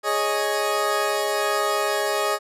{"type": "chord", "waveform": "20% pulse", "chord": "Ab suspended fourth", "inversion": "none", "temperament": "equal", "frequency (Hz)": [415.3, 554.4, 622.3], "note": ["Ab4", "Db5", "Eb5"], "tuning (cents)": [0, 0, 0], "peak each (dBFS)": [-20, -22, -20], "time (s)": [0.03, 2.39], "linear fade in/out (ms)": 50, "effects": ["resampled to 32000 Hz"]}